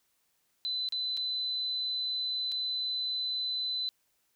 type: tone with dropouts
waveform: sine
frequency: 4018 Hz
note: B7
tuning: 29 cents sharp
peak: -30 dBFS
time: 0.65-3.89 s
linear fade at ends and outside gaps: 0 ms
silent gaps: 0.888-0.923 / 1.168-1.173 / 2.517-2.521 s
effects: white hiss -74 dBFS RMS until 4.35 s